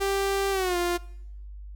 sawtooth tone with pitch glide, 393.2 to 350.3 Hz, G4 to F4, +5 to +5 cents, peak -20 dBFS, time 0-0.98 s, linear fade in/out 20 ms, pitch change -200 cents, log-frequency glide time 0.51-0.77 s, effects noise-tail reverb RT60 0.8 s tail -21 dB re dry + added 50 Hz sine -38 dBFS peak until 1.75 s

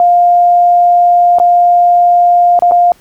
sine tone with dropouts, 703 Hz, F5, 11 cents sharp, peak -4 dBFS, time 0-2.92 s, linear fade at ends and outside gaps 1 ms, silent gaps 1.386-1.399 / 2.591-2.622 / 2.712-2.719 s, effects pink hiss -47 dBFS RMS until 3 s

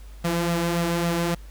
sawtooth tone with flanger, 170.5 Hz, F3, 41 cents flat, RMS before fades -24 dBFS, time 0.24-1.35 s, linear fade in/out 10 ms, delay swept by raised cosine 1.5 to 4 ms, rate 3.6 Hz, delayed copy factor +0.5, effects added 50 Hz sine -39 dBFS peak until 1.5 s + pink hiss -54 dBFS RMS until 1.5 s

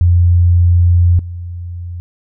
sine tone with level steps, 87.31 Hz, F2, in tune, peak -6 / -22 dBFS, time 0.01-2 s, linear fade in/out 0 ms, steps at 1.19 s, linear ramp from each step 2 ms, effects none

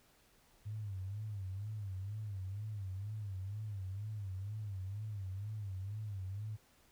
sine tone with vibrato, 100.7 Hz, G2, 47 cents sharp, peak -39 dBFS, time 0.65-6.57 s, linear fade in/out 20 ms, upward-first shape sine, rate 2.1 Hz, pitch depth 130 cents each way, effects pink hiss -68 dBFS RMS until 6.91 s

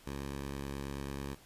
10% pulse tone, 69.3 Hz, C#2, in tune, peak -30 dBFS, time 0.06-1.35 s, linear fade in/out 10 ms, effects pink hiss -59 dBFS RMS until 1.45 s + resampled to 32000 Hz

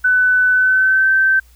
sine tone with pitch glide, 1500 to 1551.1 Hz, F#6 to G6, +23 to -19 cents, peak -10 dBFS, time 0.04-1.4 s, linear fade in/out 10 ms, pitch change +58 cents, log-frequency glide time 0.5-1.1 s, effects added 60 Hz sine -45 dBFS peak until 1.55 s + white hiss -54 dBFS RMS until 1.55 s

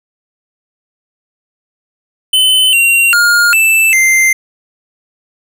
square tone with pitch steps, 3039 / 2753 / 1419 / 2646 / 2087 Hz, F#7 / F7 / F6 / E7 / C7, +46 / -25 / +27 / +6 / -5 cents, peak -7 dBFS, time 2.33-4.33 s, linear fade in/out 5 ms, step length 400 ms, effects none

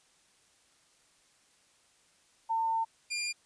sine / 20% pulse tone pair in turn, 902 / 2402 Hz, A5 / D7, +43 / +38 cents, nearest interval octave + perfect fourth, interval 1695 cents, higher second, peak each -27 dBFS, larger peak neither, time 2.49-2.85 / 3.1-3.33 s, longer first, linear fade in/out 20 ms, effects white hiss -66 dBFS RMS until 3.45 s + resampled to 22050 Hz

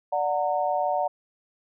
sine chord, D augmented, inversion none, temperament just, 587.3 / 734.2 / 917.7 Hz, D5 / F#5 / A#5, 0 / -14 / -27 cents, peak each -27 / -25 / -29 dBFS, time 0.12-1.08 s, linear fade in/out 10 ms, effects none

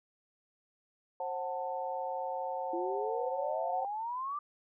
sine chord, F# diminished, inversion second, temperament just, 532.8 / 740 / 888 Hz, C5 / F#5 / A5, +31 / 0 / +16 cents, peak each -38 dBFS, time 1.2-3.85 s, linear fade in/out 2 ms
sine exponential sweep, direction up, 334.9 to 1195 Hz, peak -34 dBFS, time 2.73-4.39 s, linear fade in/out 5 ms
effects none

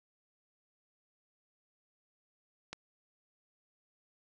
click, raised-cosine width 0.2 ms, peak -23 dBFS, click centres 2.73 s, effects resampled to 22050 Hz

